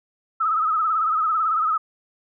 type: tone with vibrato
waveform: sine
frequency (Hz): 1282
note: E6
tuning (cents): -49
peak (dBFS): -18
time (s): 0.4-1.78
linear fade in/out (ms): 10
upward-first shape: sine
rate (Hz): 18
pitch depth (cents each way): 71
effects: none